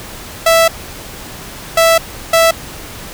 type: tone bursts at uneven times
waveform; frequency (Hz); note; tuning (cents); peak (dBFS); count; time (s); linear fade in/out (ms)
sawtooth; 659.3; E5; 0; -3; 3; 0.46-0.68 / 1.77-1.98 / 2.33-2.51; 5
effects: pink hiss -30 dBFS RMS until 3.13 s